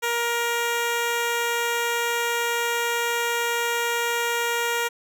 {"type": "tone", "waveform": "10% pulse", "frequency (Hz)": 471, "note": "A#4", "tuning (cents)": 18, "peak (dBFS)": -14, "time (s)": [0.02, 4.89], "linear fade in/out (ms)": 20, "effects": []}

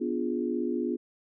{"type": "chord", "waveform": "sine", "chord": "B diminished seventh", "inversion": "none", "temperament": "equal with one note detuned", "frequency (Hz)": [246.9, 292.8, 349.2, 415.3], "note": ["B3", "D4", "F4", "Ab4"], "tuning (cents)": [0, -5, 0, 0], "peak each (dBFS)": [-31, -34, -31, -35], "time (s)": [0, 0.97], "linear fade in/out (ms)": 20, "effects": []}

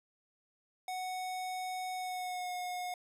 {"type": "tone with pitch glide", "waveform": "square", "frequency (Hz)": [740, 722.7], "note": ["F#5", "F#5"], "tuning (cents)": [0, -41], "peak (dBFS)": -37, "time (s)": [0.88, 2.94], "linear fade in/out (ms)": 2, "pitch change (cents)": -41, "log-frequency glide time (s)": [1.94, 2.52], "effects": ["resampled to 32000 Hz"]}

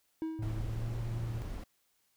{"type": "tone with exponential decay", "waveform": "triangle", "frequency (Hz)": 320, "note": "D#4", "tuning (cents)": 49, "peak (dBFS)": -29, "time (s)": [0.22, 0.91], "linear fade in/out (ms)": 0, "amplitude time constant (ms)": 150}
{"type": "tone with pitch glide", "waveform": "triangle", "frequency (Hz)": [110, 115.2], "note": ["A2", "A#2"], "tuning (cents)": [0, -20], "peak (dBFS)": -33, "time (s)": [0.39, 1.42], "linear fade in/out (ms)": 0, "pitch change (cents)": 80, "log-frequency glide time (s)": [0.67, 0.85]}
{"type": "noise", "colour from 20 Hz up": "brown", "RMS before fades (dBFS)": -40, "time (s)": [0.42, 1.64], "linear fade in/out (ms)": 5}
{"effects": ["white hiss -74 dBFS RMS until 2.16 s"]}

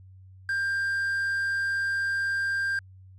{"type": "tone with quantisation", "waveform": "triangle", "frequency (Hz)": 1591, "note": "G6", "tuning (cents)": 25, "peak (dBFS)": -23, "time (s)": [0.49, 2.79], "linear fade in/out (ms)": 2, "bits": 8, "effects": ["added 94 Hz sine -47 dBFS peak until 3.18 s", "resampled to 24000 Hz"]}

